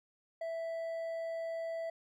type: tone with hard clipping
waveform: triangle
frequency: 659.3 Hz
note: E5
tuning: in tune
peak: -37 dBFS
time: 0.41-1.9 s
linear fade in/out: 5 ms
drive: 7 dB
effects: none